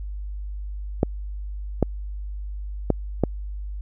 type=clicks; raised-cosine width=2 ms; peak=-4 dBFS; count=4; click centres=1.031 / 1.827 / 2.903 / 3.237 s; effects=added 50 Hz sine -29 dBFS peak until 3.81 s